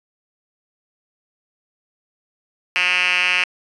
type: tone with band-pass filter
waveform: 5% pulse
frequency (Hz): 180.6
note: F#3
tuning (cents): -42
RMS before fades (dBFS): -18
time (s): 2.76-3.44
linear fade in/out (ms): 0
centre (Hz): 2700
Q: 5.8
effects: resampled to 24000 Hz